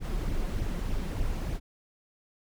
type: noise with flanger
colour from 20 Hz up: brown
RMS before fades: -30 dBFS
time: 0-1.6 s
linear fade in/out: 50 ms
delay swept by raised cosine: 0.33 to 5.63 ms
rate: 3.3 Hz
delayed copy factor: +0.6
effects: none